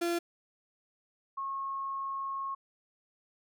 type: tone pair in turn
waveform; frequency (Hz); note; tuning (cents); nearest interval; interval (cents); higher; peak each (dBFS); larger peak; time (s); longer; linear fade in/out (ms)
35% pulse / sine; 342.9 / 1088.6; F4 / C#6; -32 / -32; octave + minor sixth; 2000; second; -27 / -33; first; 0.01-0.19 / 1.37-2.55; second; 10
effects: none